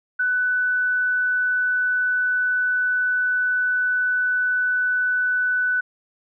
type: tone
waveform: sine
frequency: 1494 Hz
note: F#6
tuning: 16 cents sharp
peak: -18 dBFS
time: 0.19-5.81 s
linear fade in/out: 10 ms
effects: none